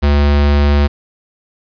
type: tone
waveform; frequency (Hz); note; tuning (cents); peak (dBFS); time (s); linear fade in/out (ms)
square; 72.1; D2; -31; -9; 0.02-0.88; 20
effects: resampled to 11025 Hz + 7-bit